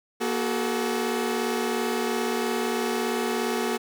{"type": "tone cluster", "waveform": "sawtooth", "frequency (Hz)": [237.5, 374.5, 432], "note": ["A#3", "F#4", "A4"], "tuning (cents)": [33, 21, -32], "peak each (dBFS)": -25, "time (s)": [0.2, 3.78], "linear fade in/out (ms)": 20, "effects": []}